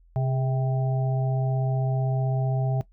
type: harmonic tone with a mistuned harmonic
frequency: 130.81 Hz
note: C3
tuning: in tune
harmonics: 1 / 3 / 5 / 6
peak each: -22 / -38 / -33 / -36 dBFS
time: 0.16-2.81 s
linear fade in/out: 0 ms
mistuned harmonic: 3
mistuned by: +61 cents
effects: noise-tail reverb RT60 0.1 s tail -17 dB re dry + added 42 Hz sine -53 dBFS peak until 2.92 s